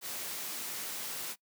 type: noise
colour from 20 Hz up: white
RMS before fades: -39 dBFS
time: 0.01-1.36 s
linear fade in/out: 50 ms
effects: noise-tail reverb RT60 0.1 s tail -23 dB re dry + high-pass 150 Hz 12 dB/octave